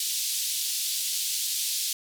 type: band-pass noise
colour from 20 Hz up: pink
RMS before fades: -29 dBFS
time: 0-1.93 s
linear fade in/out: 2 ms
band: 3500 to 15000 Hz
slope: 24 dB/octave
effects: none